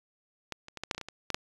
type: clicks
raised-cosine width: 0.2 ms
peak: -18 / -28 / -23 / -17 / -10 / -23 / -20 / -22 / -24 / -14 / -10 dBFS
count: 11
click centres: 0.523 / 0.684 / 0.773 / 0.836 / 0.912 / 0.948 / 0.98 / 1.013 / 1.086 / 1.303 / 1.345 s
effects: resampled to 24000 Hz